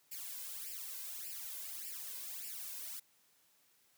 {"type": "noise with flanger", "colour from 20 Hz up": "blue", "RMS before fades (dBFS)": -45, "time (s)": [0.11, 3], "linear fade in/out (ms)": 10, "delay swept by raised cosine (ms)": [0.39, 1.99], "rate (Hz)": 1.7, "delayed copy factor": 1, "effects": ["white hiss -71 dBFS RMS until 3.97 s", "high-pass 80 Hz 12 dB/octave"]}